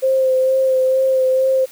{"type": "tone with vibrato", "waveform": "sine", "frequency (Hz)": 523.3, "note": "C5", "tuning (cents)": 0, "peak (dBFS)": -12, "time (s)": [0.02, 1.66], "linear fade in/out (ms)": 20, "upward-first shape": "sine", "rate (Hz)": 2.2, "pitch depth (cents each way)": 19, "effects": ["white hiss -43 dBFS RMS until 1.71 s", "high-pass 150 Hz 12 dB/octave"]}